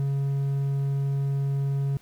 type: tone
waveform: triangle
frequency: 138.59 Hz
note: C#3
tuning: in tune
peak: -21 dBFS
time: 0-1.97 s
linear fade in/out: 0 ms
effects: pink hiss -58 dBFS RMS until 2.01 s